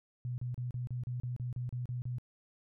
sine tone bursts, 123.4 Hz, B2, 1 cent flat, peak -34 dBFS, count 12, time 0.25-2.184 s, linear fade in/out 0 ms, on 130 ms, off 34 ms, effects none

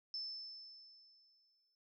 sine tone with exponential decay, 5274 Hz, E8, in tune, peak -39 dBFS, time 0.14-1.75 s, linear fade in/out 1 ms, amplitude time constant 350 ms, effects none

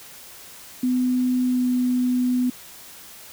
sine tone with pitch glide, 251.7 to 249.7 Hz, B3 to B3, +33 to +19 cents, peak -18 dBFS, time 0.83-2.5 s, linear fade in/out 5 ms, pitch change -14 cents, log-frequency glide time 1.46-1.66 s, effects white hiss -43 dBFS RMS until 3.32 s

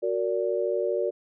sine chord, Gb augmented, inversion none, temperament just, 370 / 462.5 / 578.1 Hz, Gb4 / Bb4 / D5, 0 / -14 / -27 cents, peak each -28 dBFS, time 0.02-1.11 s, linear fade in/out 20 ms, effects none

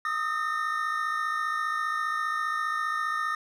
triangle tone cluster, 1235 / 1290 / 1818 Hz, D#6 / E6 / A#6, -13 / -38 / -44 cents, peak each -27 / -33 / -30 dBFS, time 0.05-3.35 s, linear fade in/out 2 ms, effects none

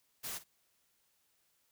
white noise with echo, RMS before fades -41 dBFS, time 0.23-0.39 s, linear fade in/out 20 ms, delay 52 ms, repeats 1, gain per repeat -15 dB, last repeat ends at 0.442 s, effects white hiss -75 dBFS RMS until 1.71 s

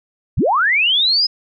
sine linear sweep, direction up, 40.96 to 5120 Hz, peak -12 dBFS, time 0.37-1.27 s, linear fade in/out 10 ms, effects none

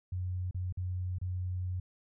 sine tone with dropouts, 91.1 Hz, F#2, 26 cents flat, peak -32 dBFS, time 0.12-1.8 s, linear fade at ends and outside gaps 5 ms, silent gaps 0.511-0.545 / 0.725-0.772 / 1.185-1.214 s, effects none

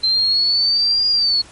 sine linear two-way sweep, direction up then down, 4100 to 4854 to 4325 Hz, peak -13 dBFS, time 0.03-1.42 s, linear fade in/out 10 ms, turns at 1.09 s, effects pink hiss -43 dBFS RMS until 1.51 s + MP3 48 kbps

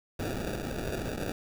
white noise with sample-and-hold, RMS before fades -34 dBFS, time 0.19-1.32 s, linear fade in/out 5 ms, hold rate 1050 Hz, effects none

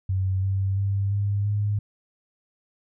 sine tone with pitch steps, 94.7 / 96.8 / 98.95 / 101.15 / 103.39 Hz, F#2 / G2 / G2 / G#2 / G#2, +41 / -21 / +17 / -45 / -7 cents, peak -21 dBFS, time 0.09-1.79 s, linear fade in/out 5 ms, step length 340 ms, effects none

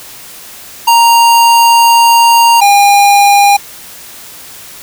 square tone pair in turn, 932 / 808.2 Hz, A#5 / G#5, -1 / -47 cents, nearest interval major second, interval 246 cents, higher first, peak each -4 dBFS, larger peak neither, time 0.87-2.61 / 2.61-3.57 s, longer first, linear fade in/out 10 ms, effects white hiss -31 dBFS RMS until 4.82 s

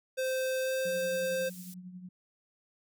square tone with pitch glide, 520 to 523.9 Hz, C5 to C5, -11 to +2 cents, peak -30 dBFS, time 0.17-1.5 s, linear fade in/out 20 ms, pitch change +13 cents, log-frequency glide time 0.62-0.72 s
pink high-pass noise, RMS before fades -50 dBFS, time 0.24-1.74 s, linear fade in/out 2 ms, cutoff 7600 Hz, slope 12 dB/octave
sine tone with tremolo, 181.7 Hz, F#3, 31 cents flat, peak -40 dBFS, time 0.85-2.09 s, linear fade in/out 5 ms, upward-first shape triangle, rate 11 Hz, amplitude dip 65%
effects none

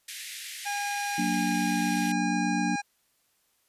pink band-pass noise, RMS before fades -40 dBFS, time 0.08-2.12 s, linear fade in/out 5 ms, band 1800 to 13000 Hz, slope 48 dB/octave
harmonic tone, 814 Hz, G#5, 35 cents flat, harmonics 1 / 2 / 3 / 5 / 6 / 7 / 8 / 9 / 10, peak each -31 / -35 / -37 / -44 / -53 / -42 / -55 / -53 / -50 dBFS, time 0.65-2.82 s, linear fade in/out 20 ms
sine chord, Gb augmented, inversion none, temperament equal, 185 / 233.1 / 293.7 Hz, Gb3 / Bb3 / D4, 0 / 0 / 0 cents, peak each -30 dBFS, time 1.18-2.76 s, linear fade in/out 5 ms
effects white hiss -70 dBFS RMS until 3.68 s + resampled to 32000 Hz

